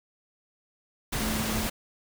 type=tone in noise; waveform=sine; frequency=217.7 Hz; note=A3; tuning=18 cents flat; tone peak=-31 dBFS; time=1.2-1.67 s; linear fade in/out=10 ms; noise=pink; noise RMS=-30 dBFS; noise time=1.12-1.7 s; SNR=-4 dB; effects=none